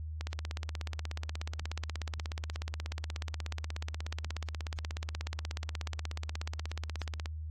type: click train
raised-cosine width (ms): 0.2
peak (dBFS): -21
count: 118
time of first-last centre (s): 0.21-7.258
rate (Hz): 16.6
effects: added 78 Hz sine -37 dBFS peak until 7.5 s + AAC 48 kbps